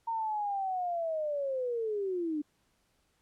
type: linear sweep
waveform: sine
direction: down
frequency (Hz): 924 to 290.3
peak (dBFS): -30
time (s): 0.07-2.42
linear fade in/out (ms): 10
effects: pink hiss -73 dBFS RMS until 3.21 s + low-pass 12000 Hz 12 dB/octave